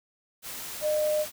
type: tone in noise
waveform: sine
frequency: 608 Hz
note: D#5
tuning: 40 cents flat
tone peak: -23 dBFS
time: 0.81-1.26 s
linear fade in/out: 50 ms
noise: white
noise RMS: -38 dBFS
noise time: 0.42-1.32 s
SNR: +12 dB
effects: none